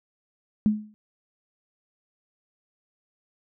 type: tone with exponential decay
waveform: sine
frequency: 212.3 Hz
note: G#3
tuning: 38 cents sharp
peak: -14 dBFS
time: 0.66-0.94 s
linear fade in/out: 0 ms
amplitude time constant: 59 ms
effects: none